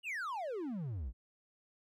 triangle exponential sweep, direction down, 2951 to 51.91 Hz, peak -35 dBFS, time 0.03-1.13 s, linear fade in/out 50 ms, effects none

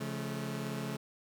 sawtooth chord, Db augmented, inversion none, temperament just, 138.59 / 173.24 / 216.5 Hz, Db3 / F3 / A3, 0 / -14 / -28 cents, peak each -35 / -39 / -35 dBFS, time 0-0.97 s, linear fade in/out 10 ms, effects none

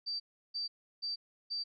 sine tone bursts, 4652 Hz, D8, 17 cents flat, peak -34 dBFS, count 4, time 0.06-1.64 s, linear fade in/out 20 ms, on 140 ms, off 340 ms, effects none

